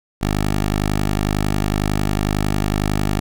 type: tone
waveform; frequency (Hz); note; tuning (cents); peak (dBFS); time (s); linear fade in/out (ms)
10% pulse; 51; G#1; -31; -9; 0.21-3.2; 10
effects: none